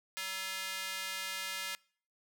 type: tone with high-pass filter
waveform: square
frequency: 190 Hz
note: F#3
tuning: 46 cents sharp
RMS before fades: -39 dBFS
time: 0.17-1.75 s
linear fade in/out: 0 ms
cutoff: 2000 Hz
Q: 1.1
effects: noise-tail reverb RT60 0.5 s tail -25 dB re dry